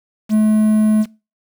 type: tone with quantisation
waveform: triangle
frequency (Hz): 215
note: A3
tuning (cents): -40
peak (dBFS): -8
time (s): 0.29-1.06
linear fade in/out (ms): 50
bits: 6
effects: noise-tail reverb RT60 0.3 s tail -23 dB re dry